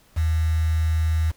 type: tone with quantisation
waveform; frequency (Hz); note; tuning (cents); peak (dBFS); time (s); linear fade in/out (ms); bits
sine; 80; D#2; +49; -18; 0.16-1.32; 20; 6
effects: pink hiss -57 dBFS RMS until 1.36 s